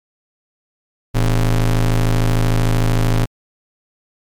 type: ring-modulated tone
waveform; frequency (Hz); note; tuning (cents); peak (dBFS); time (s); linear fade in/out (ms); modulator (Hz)
square; 70; C#2; +18; -10; 1.14-3.26; 20; 43.4
effects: MP3 96 kbps